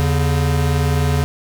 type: tone pair together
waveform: square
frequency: 81.4 / 141.8 Hz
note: E2 / C#3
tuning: -21 / +40 cents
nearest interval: minor seventh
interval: 961 cents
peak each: -18 dBFS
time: 0-1.24 s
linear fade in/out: 0 ms
effects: none